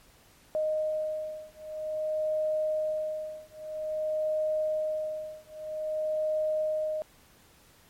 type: beating tone pair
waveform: sine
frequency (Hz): 619 / 619.51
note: D#5 / D#5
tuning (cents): -9 / -8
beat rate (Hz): 0.51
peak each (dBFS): -31 / -31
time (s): 0.55-7.02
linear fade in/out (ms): 0
effects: pink hiss -59 dBFS RMS until 7.89 s + MP3 64 kbps